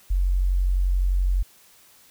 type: tone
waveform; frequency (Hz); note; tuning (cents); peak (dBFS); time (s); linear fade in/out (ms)
sine; 45.82; F#1; -16; -18; 0.1-1.43; 10
effects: white hiss -54 dBFS RMS until 2.1 s